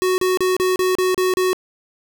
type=tone bursts; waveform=square; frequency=370 Hz; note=F#4; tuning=in tune; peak=-16 dBFS; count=8; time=0.02-1.531 s; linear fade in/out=0 ms; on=160 ms; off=33 ms; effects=none